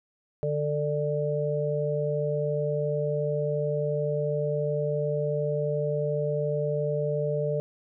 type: harmonic tone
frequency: 148.1 Hz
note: D3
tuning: 15 cents sharp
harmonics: 1 / 3 / 4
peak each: -29 / -29 / -29 dBFS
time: 0.43-7.6 s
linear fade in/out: 0 ms
effects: none